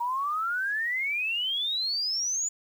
sine exponential sweep, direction up, 935 to 7040 Hz, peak -26 dBFS, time 0-2.49 s, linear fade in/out 10 ms, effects 9-bit

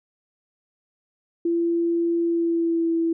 sine tone with pitch glide, 338.6 to 331.1 Hz, E4 to E4, +46 to +8 cents, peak -19 dBFS, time 1.45-3.13 s, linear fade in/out 5 ms, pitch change -38 cents, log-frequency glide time 2.21-2.92 s, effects none

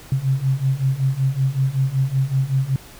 sine beating tone pair, 131 / 136.3 Hz, C3 / C#3, +2 / -29 cents, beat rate 5.3 Hz, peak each -21 / -19 dBFS, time 0.12-2.76 s, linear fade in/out 2 ms, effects pink hiss -43 dBFS RMS until 2.99 s

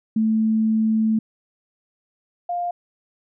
sine tone pair in turn, 220 / 702.5 Hz, A3 / F5, 0 / +10 cents, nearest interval octave + minor sixth, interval 2010 cents, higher second, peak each -16 / -22 dBFS, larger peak first, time 0.16-1.19 / 2.49-2.71 s, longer first, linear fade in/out 5 ms, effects none

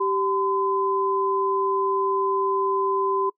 sine tone pair together, 389.1 / 1018 Hz, G4 / C6, -13 / -48 cents, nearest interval octave + perfect fourth, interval 1665 cents, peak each -23 dBFS, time 0-3.3 s, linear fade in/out 10 ms, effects noise-tail reverb RT60 0.1 s tail -22 dB re dry

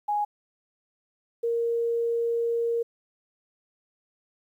sine tone pair in turn, 830.6 / 466.2 Hz, G#5 / A#4, 0 / 0 cents, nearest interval minor seventh, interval 1000 cents, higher first, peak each -23 dBFS, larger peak neither, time 0.08-0.25 / 1.43-2.83 s, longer second, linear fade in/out 10 ms, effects 10-bit

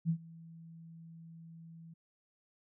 sine tone with ADSR envelope, 164.7 Hz, E3, 1 cent flat, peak -26 dBFS, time 0.05-1.94 s, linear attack 44 ms, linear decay 79 ms, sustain -23 dB, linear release 9 ms, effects none

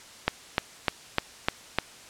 click train, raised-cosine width 0.3 ms, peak -5 dBFS, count 6, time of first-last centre 0.28-1.786 s, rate 3.32 Hz, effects white hiss -48 dBFS RMS until 2.09 s + low-pass 8000 Hz 12 dB/octave

